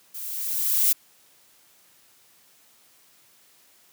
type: noise with level ramp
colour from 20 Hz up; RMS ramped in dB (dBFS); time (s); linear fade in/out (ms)
violet; -36 to -18; 0.14-0.93; 10
effects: white hiss -58 dBFS RMS until 3.92 s + high-pass 100 Hz 12 dB/octave